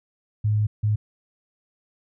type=tone bursts at uneven times; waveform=sine; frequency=106.1 Hz; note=G#2; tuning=38 cents sharp; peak=-18 dBFS; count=2; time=0.44-0.67 / 0.83-0.96 s; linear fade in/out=10 ms; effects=none